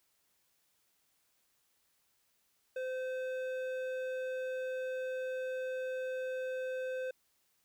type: tone with hard clipping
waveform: sine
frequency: 515 Hz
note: C5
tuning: 28 cents flat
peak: -37 dBFS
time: 2.76-7.11 s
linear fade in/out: 5 ms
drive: 10 dB
effects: white hiss -75 dBFS RMS until 7.64 s